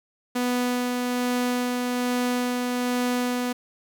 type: tone with tremolo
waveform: sawtooth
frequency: 246.9 Hz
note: B3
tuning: in tune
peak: -18 dBFS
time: 0.35-3.53 s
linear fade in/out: 10 ms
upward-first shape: sine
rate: 1.2 Hz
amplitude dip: 25%
effects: 10-bit